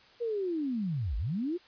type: linear two-way sweep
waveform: sine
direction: down then up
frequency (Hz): 484.5 to 46.25 to 369.7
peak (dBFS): -29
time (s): 0.2-1.58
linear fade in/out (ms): 20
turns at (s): 1.17
effects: white hiss -58 dBFS RMS until 1.67 s + resampled to 11025 Hz